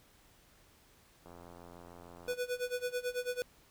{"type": "click train", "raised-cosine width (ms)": 1, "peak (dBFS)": -38, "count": 94, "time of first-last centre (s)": [1.26, 2.334], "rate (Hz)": 86.6}
{"type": "tone with tremolo", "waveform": "square", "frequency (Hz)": 493.9, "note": "B4", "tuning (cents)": 0, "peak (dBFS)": -32, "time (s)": [2.28, 3.42], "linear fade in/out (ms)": 0, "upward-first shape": "sine", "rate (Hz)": 9.1, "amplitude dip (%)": 90}
{"effects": ["pink hiss -64 dBFS RMS until 3.7 s"]}